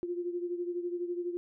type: beating tone pair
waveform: sine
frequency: 349.2 / 361.2 Hz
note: F4 / F#4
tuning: 0 / -42 cents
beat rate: 12 Hz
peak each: -33 / -39 dBFS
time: 0.03-1.37 s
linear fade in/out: 0 ms
effects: none